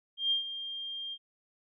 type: tone with ADSR envelope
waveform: sine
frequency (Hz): 3200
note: G7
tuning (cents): +35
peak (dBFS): -24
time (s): 0.17-1.18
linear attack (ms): 140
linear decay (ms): 120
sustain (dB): -12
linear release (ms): 53
effects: none